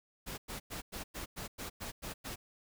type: noise bursts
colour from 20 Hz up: pink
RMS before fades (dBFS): -42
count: 10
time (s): 0.26-2.36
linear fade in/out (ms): 20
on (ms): 120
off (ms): 100
effects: none